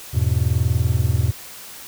triangle chord, E major, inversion none, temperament just, 82.41 / 103.01 / 123.61 Hz, E2 / G#2 / B2, 0 / -14 / +2 cents, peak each -18 dBFS, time 0.13-1.32 s, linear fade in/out 20 ms, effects tanh soft clip ceiling -6 dBFS + white hiss -38 dBFS RMS until 1.87 s

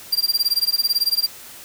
45% pulse tone with tremolo, 4748 Hz, D8, 18 cents sharp, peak -13 dBFS, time 0.12-1.27 s, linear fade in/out 10 ms, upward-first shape sine, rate 18 Hz, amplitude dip 100%, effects white hiss -40 dBFS RMS until 1.64 s

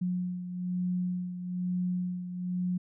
sine beating tone pair, 180 / 181.1 Hz, F#3 / F#3, -47 / -37 cents, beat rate 1.1 Hz, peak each -30 / -37 dBFS, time 0.01-2.78 s, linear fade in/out 10 ms, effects none

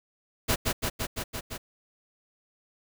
pink noise with echo, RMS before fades -24 dBFS, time 0.48-0.56 s, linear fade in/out 20 ms, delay 170 ms, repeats 6, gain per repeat -2 dB, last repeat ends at 1.58 s, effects none

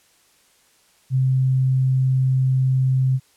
sine tone, 130.81 Hz, C3, in tune, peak -15 dBFS, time 1.1-3.2 s, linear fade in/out 50 ms, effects white hiss -58 dBFS RMS until 3.36 s + low-pass 11000 Hz 12 dB/octave

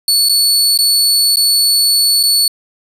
sawtooth tone with dropouts, 4435 Hz, C#8, in tune, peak -6 dBFS, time 0.08-2.48 s, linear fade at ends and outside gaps 2 ms, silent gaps 0.288-0.294 / 0.776-0.788 / 1.359-1.369 / 2.23-2.235 s, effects resampled to 32000 Hz + 8-bit

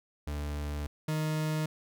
40% pulse tone pair in turn, 73.42 / 155.19 Hz, D2 / D#3, 0 / -4 cents, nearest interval octave + minor second, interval 1296 cents, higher second, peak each -32 / -28 dBFS, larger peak second, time 0.27-0.87 / 1.08-1.66 s, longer first, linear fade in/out 5 ms, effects none

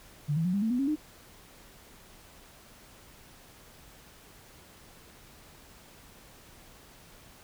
sine tone with pitch steps, 146.83 / 162.92 / 180.77 / 200.6 / 222.6 / 246.9 / 274 / 304 Hz, D3 / E3 / F#3 / G3 / A3 / B3 / C#4 / D#4, 0 / -20 / -40 / +40 / +20 / 0 / -20 / -40 cents, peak -25 dBFS, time 0.28-0.96 s, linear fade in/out 20 ms, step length 85 ms, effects pink hiss -54 dBFS RMS until 7.43 s

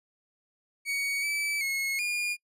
40% pulse tone with pitch steps, 2241 / 2306 / 2174 / 2426 Hz, C#7 / D7 / C#7 / D#7, +18 / -32 / -34 / -44 cents, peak -27 dBFS, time 0.85-2.37 s, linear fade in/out 50 ms, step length 380 ms, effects noise-tail reverb RT60 0.1 s tail -24 dB re dry + resampled to 32000 Hz

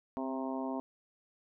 harmonic tone with a mistuned harmonic, 133 Hz, C3, 29 cents sharp, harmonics 2 / 3 / 4 / 5 / 6 / 7 / 8, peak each -36 / -44 / -46 / -41 / -47 / -43 / -48 dBFS, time 0.17-0.8 s, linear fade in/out 0 ms, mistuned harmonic 2, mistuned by -20 cents, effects none

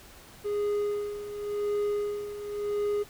triangle tone with tremolo, 412.7 Hz, G#4, 11 cents flat, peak -23 dBFS, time 0.44-3.04 s, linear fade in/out 20 ms, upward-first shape sine, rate 0.91 Hz, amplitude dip 70%, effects pink hiss -51 dBFS RMS until 3.09 s

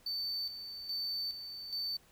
triangle tone with tremolo, 4544 Hz, C#8, 42 cents sharp, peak -33 dBFS, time 0.06-1.97 s, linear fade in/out 5 ms, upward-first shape square, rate 1.2 Hz, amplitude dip 60%, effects pink hiss -64 dBFS RMS until 2.11 s

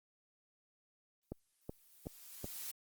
blue noise with exponential growth, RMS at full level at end -42 dBFS, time 1.23-2.71 s, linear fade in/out 0 ms, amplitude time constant 320 ms
click train, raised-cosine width 2 ms, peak -28 dBFS, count 4, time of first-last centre 1.32-2.444 s, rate 2.67 Hz
effects Opus 24 kbps

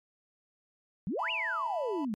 sine exponential two-way sweep, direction up then down, 160.4 to 2979 to 199 Hz, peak -30 dBFS, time 1.07-2.14 s, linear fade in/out 0 ms, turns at 1.31 s
triangle chord, E suspended fourth, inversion none, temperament equal, 659.3 / 880 / 987.8 Hz, E5 / A5 / B5, 0 / 0 / 0 cents, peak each -43 / -40 / -38 dBFS, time 1.19-2.05 s, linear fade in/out 2 ms
effects MP3 64 kbps

